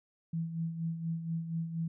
sine tone with tremolo, 164.81 Hz, E3, in tune, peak -30 dBFS, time 0.33-1.88 s, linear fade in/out 5 ms, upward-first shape sine, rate 4.2 Hz, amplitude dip 60%, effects none

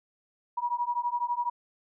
sine beating tone pair, 957 / 969 Hz, A#5 / B5, +45 / -33 cents, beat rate 12 Hz, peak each -30 dBFS, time 0.57-1.5 s, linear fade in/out 10 ms, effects none

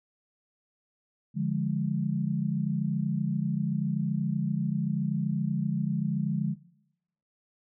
sine chord, D diminished, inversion none, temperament equal, 146.83 / 174.61 / 207.7 Hz, D3 / F3 / Ab3, 0 / 0 / 0 cents, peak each -30 dBFS, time 1.34-6.56 s, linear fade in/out 50 ms, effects noise-tail reverb RT60 0.9 s tail -22 dB re dry

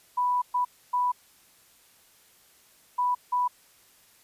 sine tone bursts at uneven times, 987.8 Hz, B5, in tune, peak -22 dBFS, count 5, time 0.17-0.42 / 0.54-0.65 / 0.93-1.12 / 2.98-3.15 / 3.32-3.48 s, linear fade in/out 10 ms, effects white hiss -59 dBFS RMS until 4.23 s + resampled to 32000 Hz

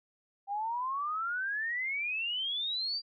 sine exponential sweep, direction up, 784 to 4767 Hz, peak -31 dBFS, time 0.47-3.02 s, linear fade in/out 50 ms, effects none

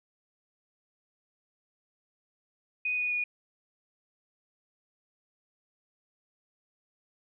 sine tone with pitch steps, 2489 / 2470 / 2452 Hz, D#7 / D#7 / D#7, 0 / -13 / -26 cents, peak -27 dBFS, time 2.85-3.24 s, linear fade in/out 5 ms, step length 130 ms, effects none

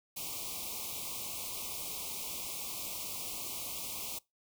white band-stop noise, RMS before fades -40 dBFS, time 0.16-4.19 s, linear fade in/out 10 ms, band 1200 to 2200 Hz, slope 96 dB/octave, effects noise-tail reverb RT60 0.2 s tail -23 dB re dry

